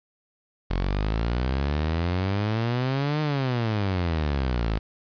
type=exponential two-way sweep; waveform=sawtooth; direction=up then down; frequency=43.55 to 154.6 to 51.6 Hz; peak=-19 dBFS; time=0.7-4.79 s; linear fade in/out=10 ms; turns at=3.21 s; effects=resampled to 11025 Hz + 8-bit